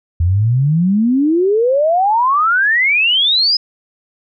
sine exponential sweep, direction up, 81.5 to 5120 Hz, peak -10 dBFS, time 0.2-3.57 s, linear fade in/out 5 ms, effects none

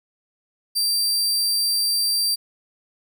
sawtooth tone, 4699 Hz, D8, in tune, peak -16 dBFS, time 0.75-2.36 s, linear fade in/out 20 ms, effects none

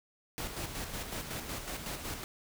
pink noise with tremolo, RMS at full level -38 dBFS, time 0.38-2.24 s, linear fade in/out 0 ms, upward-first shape square, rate 5.4 Hz, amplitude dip 45%, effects none

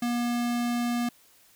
square tone, 239.6 Hz, A#3, 48 cents sharp, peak -26 dBFS, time 0.02-1.09 s, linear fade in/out 5 ms, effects white hiss -59 dBFS RMS until 1.55 s

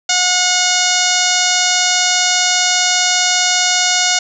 harmonic tone, 725 Hz, F#5, 35 cents flat, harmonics 1 / 2 / 3 / 4 / 5 / 6 / 7 / 8 / 9 / 10, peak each -21 / -21 / -21 / -21 / -21 / -21 / -21 / -21 / -21 / -21 dBFS, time 0.09-4.19 s, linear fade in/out 5 ms, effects none

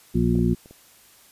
harmonic tone, 59 Hz, A#1, 22 cents sharp, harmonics 1 / 2 / 3 / 4 / 6, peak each -26 / -25 / -22 / -23 / -26 dBFS, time 0.14-0.55 s, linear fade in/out 20 ms
clicks, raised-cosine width 2 ms, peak -24 / -26 / -33 / -31 dBFS, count 4, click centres 0.354 / 0.389 / 0.659 / 0.71 s
effects white hiss -53 dBFS RMS until 1.31 s + resampled to 32000 Hz

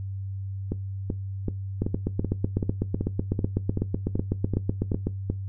two click trains, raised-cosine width 3 ms, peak -11 / -13 dBFS, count 27 / 13, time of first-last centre 1.82-5.07 / 0.72-5.3 s, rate 8 / 2.62 Hz, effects noise-tail reverb RT60 0.2 s tail -18 dB re dry + added 97 Hz sine -30 dBFS peak until 5.48 s

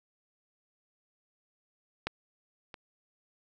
clicks, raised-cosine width 0.3 ms, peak -15 / -27 dBFS, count 2, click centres 2.07 / 2.742 s, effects none

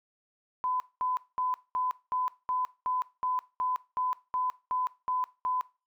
sine tone bursts, 1008 Hz, B5, 35 cents sharp, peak -27 dBFS, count 14, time 0.64-5.61 s, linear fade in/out 0 ms, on 160 ms, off 210 ms, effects noise-tail reverb RT60 0.3 s tail -19 dB re dry

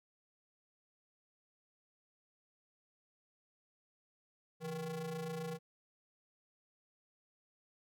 square ring-modulated tone, 154.6 Hz, D#3, 11 cents flat, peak -37 dBFS, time 4.6-5.59 s, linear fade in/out 50 ms, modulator 323 Hz, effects none

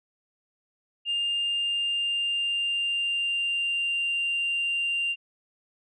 sine tone with pitch glide, 2807 to 2784 Hz, F7 to F7, +8 to -6 cents, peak -23 dBFS, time 1.05-5.16 s, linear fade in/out 50 ms, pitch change -14 cents, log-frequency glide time 1.3-4.07 s, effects tanh soft clip ceiling -21 dBFS

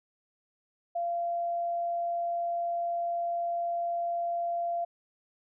sine tone, 688 Hz, F5, 26 cents flat, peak -28 dBFS, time 0.95-4.85 s, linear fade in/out 10 ms, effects none

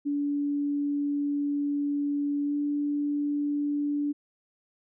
sine tone with pitch glide, 287.6 to 290.6 Hz, D4 to D4, -36 to -18 cents, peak -25 dBFS, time 0.05-4.13 s, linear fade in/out 20 ms, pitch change +18 cents, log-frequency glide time 2.44-2.55 s, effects none

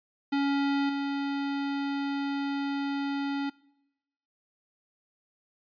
square tone with level steps, 280 Hz, C#4, 18 cents sharp, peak -25 / -29 dBFS, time 0.32-3.5 s, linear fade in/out 10 ms, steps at 0.89 s, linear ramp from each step 5 ms, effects noise-tail reverb RT60 0.9 s tail -23 dB re dry + resampled to 11025 Hz

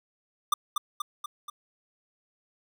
square tone with echo, 1190 Hz, D6, 22 cents sharp, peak -21 dBFS, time 0.52-0.54 s, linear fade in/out 5 ms, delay 240 ms, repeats 4, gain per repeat -4 dB, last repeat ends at 1.5 s, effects none

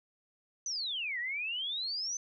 sine exponential two-way sweep, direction down then up, 6190 to 1864.7 to 6190 Hz, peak -33 dBFS, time 0.66-2.17 s, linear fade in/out 2 ms, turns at 1.19 s, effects none

